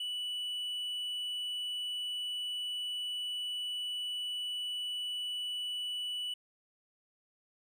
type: tone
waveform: triangle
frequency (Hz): 2960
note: F#7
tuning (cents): 0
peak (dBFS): -33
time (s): 0-6.34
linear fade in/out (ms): 5
effects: none